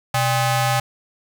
sawtooth ring-modulated tone, 462.9 Hz, A#4, 12 cents flat, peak -10 dBFS, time 0.14-0.8 s, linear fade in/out 5 ms, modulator 337 Hz, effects none

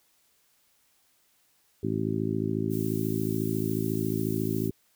harmonic tone, 54.1 Hz, A1, 29 cents flat, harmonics 2 / 3 / 4 / 5 / 6 / 7, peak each -33 / -33 / -33 / -33 / -33 / -33 dBFS, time 1.83-4.71 s, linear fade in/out 5 ms
violet noise, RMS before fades -42 dBFS, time 2.69-4.71 s, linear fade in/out 50 ms
effects white hiss -67 dBFS RMS until 4.95 s

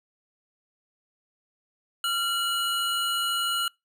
square tone pair together, 1377 / 2921 Hz, F6 / F#7, -25 / -23 cents, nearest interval octave + minor second, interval 1302 cents, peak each -28 dBFS, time 2.04-3.68 s, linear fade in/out 2 ms, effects noise-tail reverb RT60 0.2 s tail -26 dB re dry

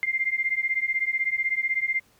sine beating tone pair, 2093 / 2109 Hz, C7 / C7, 0 / +13 cents, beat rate 16 Hz, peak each -26 dBFS, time 0.03-2 s, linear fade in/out 0 ms, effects pink hiss -61 dBFS RMS until 2.19 s + high-pass 60 Hz 12 dB/octave

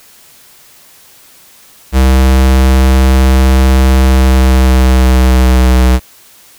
square tone with pitch glide, 65.41 to 63.22 Hz, C2 to B1, 0 to +41 cents, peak -5 dBFS, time 1.92-6 s, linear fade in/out 50 ms, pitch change -59 cents, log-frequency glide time 3.99-5.88 s, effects white hiss -41 dBFS RMS until 6.58 s

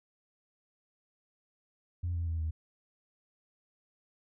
sine tone with pitch steps, 87.31 / 84.63 / 82.03 / 79.51 Hz, F2 / E2 / E2 / D#2, 0 / +46 / -8 / +38 cents, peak -29 dBFS, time 2.03-2.51 s, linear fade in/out 10 ms, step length 120 ms, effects tanh soft clip ceiling -27 dBFS

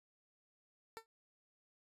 15% pulse tone with exponential decay, 449.5 Hz, A4, 37 cents sharp, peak -36 dBFS, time 0.97-1.06 s, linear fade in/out 0 ms, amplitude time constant 18 ms, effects resampled to 32000 Hz

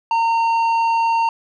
triangle tone with tanh clipping, 916 Hz, A#5, 31 cents flat, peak -16 dBFS, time 0.11-1.29 s, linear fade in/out 2 ms, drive 12 dB, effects none

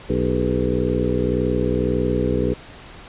harmonic tone with a mistuned harmonic, 61.74 Hz, B1, in tune, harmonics 1 / 2 / 3 / 4 / 5 / 6 / 7 / 8, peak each -26 / -26 / -26 / -26 / -26 / -26 / -26 / -26 dBFS, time 0.09-2.54 s, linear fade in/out 10 ms, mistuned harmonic 6, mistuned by +96 cents, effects pink hiss -41 dBFS RMS until 3.08 s + resampled to 8000 Hz

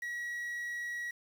triangle tone with quantisation, 1916 Hz, A#6, 47 cents sharp, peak -34 dBFS, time 0.02-1.11 s, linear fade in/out 5 ms, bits 9, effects none

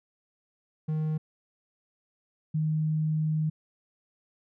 triangle / sine tone pair in turn, 155.56 / 155.56 Hz, D#3 / D#3, 0 / 0 cents, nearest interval unison, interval 0 cents, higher neither, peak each -24 dBFS, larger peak neither, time 0.88-1.18 / 2.54-3.5 s, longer second, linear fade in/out 10 ms, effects none

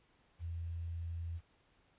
sine tone with quantisation, 84.1 Hz, E2, 35 cents sharp, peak -38 dBFS, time 0.39-1.41 s, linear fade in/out 50 ms, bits 11, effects pink hiss -71 dBFS RMS until 1.98 s + resampled to 8000 Hz

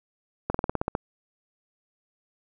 slowing click train, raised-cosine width 1 ms, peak -11 dBFS, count 9, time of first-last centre 0.5-0.951 s, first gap 44 ms, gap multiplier 1.07, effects none

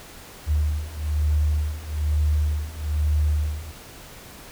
sine beating tone pair, 74.7 / 75.8 Hz, D2 / D#2, +30 / -45 cents, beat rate 1.1 Hz, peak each -24 / -22 dBFS, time 0.46-3.73 s, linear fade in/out 50 ms, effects pink hiss -43 dBFS RMS until 4.51 s

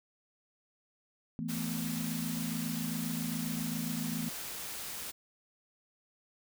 sine chord, E suspended fourth, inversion none, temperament just, 164.81 / 219.8 / 247.2 Hz, E3 / A3 / B3, 0 / -2 / +2 cents, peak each -38 dBFS, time 1.39-4.29 s, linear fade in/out 0 ms
white noise, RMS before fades -41 dBFS, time 1.48-5.12 s, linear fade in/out 20 ms
effects none

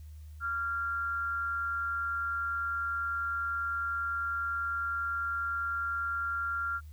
sine tone with amplitude modulation, 1385 Hz, F6, 15 cents flat, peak -28 dBFS, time 0.4-6.81 s, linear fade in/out 50 ms, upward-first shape sine, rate 238 Hz, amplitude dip 45%, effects added 76 Hz sine -44 dBFS peak until 6.92 s + white hiss -67 dBFS RMS until 6.92 s

